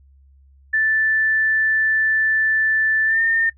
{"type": "tone with pitch glide", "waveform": "sine", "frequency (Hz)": [1760, 1815.8], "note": ["A6", "A#6"], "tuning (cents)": [0, -46], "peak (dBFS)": -15, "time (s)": [0.73, 3.5], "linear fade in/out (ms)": 10, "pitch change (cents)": 54, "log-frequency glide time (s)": [3.06, 3.2], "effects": ["noise-tail reverb RT60 0.1 s tail -23 dB re dry", "added 68 Hz sine -48 dBFS peak until 3.57 s"]}